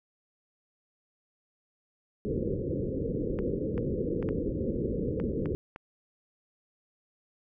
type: low-pass noise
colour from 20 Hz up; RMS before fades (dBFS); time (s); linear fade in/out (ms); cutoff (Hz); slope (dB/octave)
white; -31; 2.25-5.55; 0; 520; 96
type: clicks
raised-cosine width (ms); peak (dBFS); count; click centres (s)
0.5; -26; 7; 3.389 / 3.779 / 4.227 / 4.289 / 5.2 / 5.458 / 5.761
effects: none